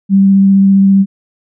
sine tone with vibrato, 195.3 Hz, G3, 6 cents flat, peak -4 dBFS, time 0.09-1.06 s, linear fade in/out 50 ms, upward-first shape sine, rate 15 Hz, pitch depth 10 cents each way, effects none

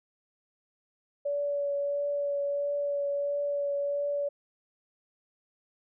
sine tone with vibrato, 571 Hz, D5, 49 cents flat, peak -27 dBFS, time 1.25-4.29 s, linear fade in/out 10 ms, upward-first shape triangle, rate 1.5 Hz, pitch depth 15 cents each way, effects none

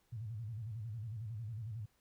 sine tone with vibrato, 110.7 Hz, A2, 11 cents sharp, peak -40 dBFS, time 0.12-1.86 s, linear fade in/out 10 ms, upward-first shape square, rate 11 Hz, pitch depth 120 cents each way, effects pink hiss -75 dBFS RMS until 2 s

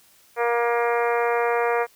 harmonic tone with a mistuned harmonic, 236.4 Hz, A#3, 24 cents sharp, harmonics 2 / 3 / 4 / 5 / 6 / 7 / 8 / 9 / 10, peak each -22 / -26 / -28 / -30 / -32 / -33 / -34 / -35 / -36 dBFS, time 0.36-1.87 s, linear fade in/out 50 ms, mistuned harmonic 10, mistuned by +17 cents, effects white hiss -56 dBFS RMS until 1.95 s

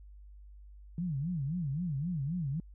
sine tone with vibrato, 156.1 Hz, D#3, 6 cents sharp, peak -31 dBFS, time 0.98-2.6 s, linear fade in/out 2 ms, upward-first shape sine, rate 3.8 Hz, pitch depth 270 cents each way, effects added 50 Hz sine -49 dBFS peak until 2.74 s

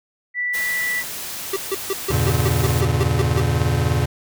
sine tone, 1967 Hz, B6, 7 cents flat, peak -20 dBFS, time 0.34-1.04 s, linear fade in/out 50 ms
white noise, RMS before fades -30 dBFS, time 0.53-2.82 s, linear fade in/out 20 ms
square tone bursts, 388.4 Hz, G4, 16 cents flat, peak -20 dBFS, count 11, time 1.53-3.404 s, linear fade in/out 5 ms, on 34 ms, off 150 ms
square chord, E diminished seventh, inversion none, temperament just, 82.41 / 98.89 / 118.67 / 142.4 Hz, E2 / G2 / Bb2 / Db3, 0 / +16 / +31 / +47 cents, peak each -23 / -26 / -22 / -23 dBFS, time 2.1-4.06 s, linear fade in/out 10 ms
effects none

